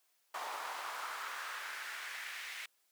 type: noise with high-pass filter sweep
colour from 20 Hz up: brown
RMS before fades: -43 dBFS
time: 0.34-2.66 s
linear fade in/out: 5 ms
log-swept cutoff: 880 to 2200 Hz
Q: 2.3
effects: white hiss -75 dBFS RMS until 2.91 s + high-pass 400 Hz 12 dB/octave